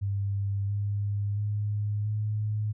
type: tone with pitch steps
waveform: sine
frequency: 99.6 / 101.81 / 104.07 / 106.38 Hz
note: G2 / G#2 / G#2 / G#2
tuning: +28 / -34 / +4 / +42 cents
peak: -26 dBFS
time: 0.01-2.73 s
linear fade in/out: 20 ms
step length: 680 ms
effects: none